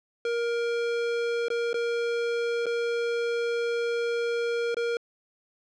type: tone with dropouts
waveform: square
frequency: 470 Hz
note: A#4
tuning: 14 cents sharp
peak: -26 dBFS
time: 0.25-4.97 s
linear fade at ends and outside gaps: 2 ms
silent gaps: 1.484-1.502 / 1.731-1.742 / 2.658-2.665 / 4.745-4.768 s
effects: low-pass 4000 Hz 12 dB/octave